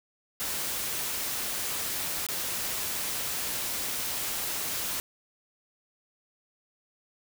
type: noise with dropouts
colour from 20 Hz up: white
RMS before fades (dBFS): -32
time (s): 0.4-5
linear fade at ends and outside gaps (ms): 0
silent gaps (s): 2.266-2.287
effects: none